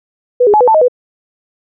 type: tone with pitch steps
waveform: sine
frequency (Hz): 493.8 / 413.3 / 849 / 494.7 / 884 / 625 / 496.1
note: B4 / G#4 / G#5 / B4 / A5 / D#5 / B4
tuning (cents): 0 / -8 / +38 / +3 / +8 / +8 / +8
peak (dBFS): -5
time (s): 0.4-0.883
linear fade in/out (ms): 10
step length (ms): 69
effects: none